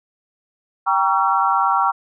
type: chord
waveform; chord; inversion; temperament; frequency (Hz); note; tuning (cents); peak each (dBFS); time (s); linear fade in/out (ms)
sine; G diminished seventh; none; just; 784 / 940.8 / 1128.9 / 1354.7; G5 / Bb5 / Db6 / Fb6; 0 / +16 / +31 / +47; -20; 0.86-1.92; 20
effects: none